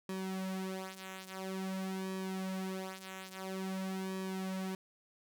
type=tone with flanger; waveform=sawtooth; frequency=189.4 Hz; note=F#3; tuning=41 cents sharp; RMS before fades=-40 dBFS; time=0.09-4.75 s; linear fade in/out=2 ms; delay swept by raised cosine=1.4 to 5.5 ms; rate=0.49 Hz; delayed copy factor=-0.75; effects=none